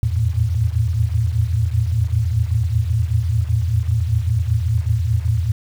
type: tone cluster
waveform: sine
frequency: 81.8 / 89.8 / 110.3 / 115.4 Hz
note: E2 / F2 / A2 / A#2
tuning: -13 / +49 / +5 / -17 cents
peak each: -20 / -25 / -20 / -21 dBFS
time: 0.03-5.52 s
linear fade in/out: 0 ms
effects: 7-bit